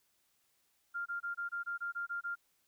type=tone bursts; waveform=sine; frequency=1396.9 Hz; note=F6; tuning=in tune; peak=-35 dBFS; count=10; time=0.94-2.356 s; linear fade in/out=20 ms; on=120 ms; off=24 ms; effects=white hiss -75 dBFS RMS until 2.67 s